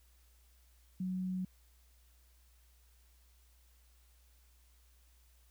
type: tone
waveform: sine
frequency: 185 Hz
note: F#3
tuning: in tune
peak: -34 dBFS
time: 1-1.45 s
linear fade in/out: 5 ms
effects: added 60 Hz sine -63 dBFS peak until 5.5 s + white hiss -71 dBFS RMS until 5.5 s